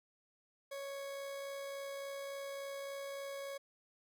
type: tone with amplitude modulation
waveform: 40% pulse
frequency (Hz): 554.4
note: C#5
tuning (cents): 0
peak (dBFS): -40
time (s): 0.71-3.58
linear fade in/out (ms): 10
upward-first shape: sine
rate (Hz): 63.5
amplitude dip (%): 25
effects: none